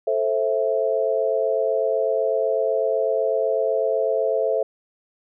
sine chord, A minor, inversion none, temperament just, 440 / 528 / 660 Hz, A4 / C5 / E5, 0 / +16 / +2 cents, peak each -23 dBFS, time 0.07-4.63 s, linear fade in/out 5 ms, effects none

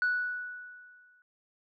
sine tone with exponential decay, 1476 Hz, F#6, 5 cents flat, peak -22 dBFS, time 0.02-1.22 s, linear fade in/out 1 ms, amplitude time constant 260 ms, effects tanh soft clip ceiling -22 dBFS

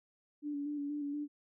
sine tone with vibrato, 290 Hz, D4, 22 cents flat, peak -35 dBFS, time 0.42-1.28 s, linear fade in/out 50 ms, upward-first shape square, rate 4.2 Hz, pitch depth 26 cents each way, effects none

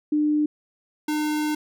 sine / square tone pair in turn, 300 / 302.8 Hz, D4 / D#4, +37 / -47 cents, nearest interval unison, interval 16 cents, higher second, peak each -18 / -23 dBFS, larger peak first, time 0.12-0.46 / 1.08-1.55 s, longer second, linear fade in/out 5 ms, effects none

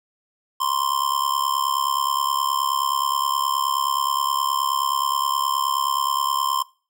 square tone with amplitude modulation, 1046.5 Hz, C6, in tune, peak -17 dBFS, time 0.6-6.63 s, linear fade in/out 10 ms, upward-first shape sine, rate 69.5 Hz, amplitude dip 85%, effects noise-tail reverb RT60 0.4 s tail -23 dB re dry

